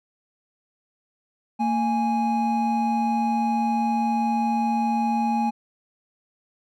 triangle tone pair together, 228.7 / 830.2 Hz, A#3 / G#5, -33 / -1 cents, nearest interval octave + minor seventh, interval 2232 cents, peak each -21 dBFS, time 1.59-5.51 s, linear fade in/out 20 ms, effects none

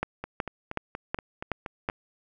two click trains, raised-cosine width 0.5 ms, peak -12 / -19 dBFS, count 6 / 8, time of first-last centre 0.03-1.889 / 0.24-1.899 s, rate 2.69 / 4.22 Hz, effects none

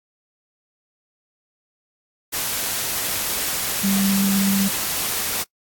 sine tone in noise, 196 Hz, G3, in tune, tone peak -17 dBFS, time 3.83-4.69 s, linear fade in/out 20 ms, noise white, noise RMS -24 dBFS, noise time 2.32-5.44 s, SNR +4 dB, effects noise-tail reverb RT60 0.1 s tail -24 dB re dry + AAC 64 kbps

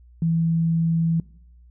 sine tone, 164.81 Hz, E3, in tune, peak -18 dBFS, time 0.22-1.2 s, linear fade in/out 2 ms, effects noise-tail reverb RT60 0.7 s tail -21 dB re dry + added 60 Hz sine -47 dBFS peak until 1.7 s

